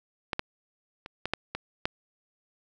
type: clicks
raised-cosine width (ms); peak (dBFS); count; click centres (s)
0.3; -12 / -12 / -24 / -14 / -10 / -16 / -10; 7; 0.332 / 0.394 / 1.061 / 1.256 / 1.336 / 1.55 / 1.855
effects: none